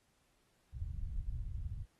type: low-pass noise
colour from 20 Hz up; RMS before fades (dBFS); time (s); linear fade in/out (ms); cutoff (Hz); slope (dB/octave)
pink; -40; 0.72-1.86; 50; 110; 24
effects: pink hiss -75 dBFS RMS until 1.99 s + AAC 32 kbps